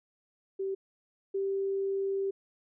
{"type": "tone pair in turn", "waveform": "sine", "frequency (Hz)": [387.2, 391], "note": ["G4", "G4"], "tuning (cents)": [-21, -4], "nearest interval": "unison", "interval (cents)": 17, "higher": "second", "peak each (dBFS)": [-30, -28], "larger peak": "second", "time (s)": [[0.59, 0.75], [1.34, 2.31]], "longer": "second", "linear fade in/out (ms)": 10, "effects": []}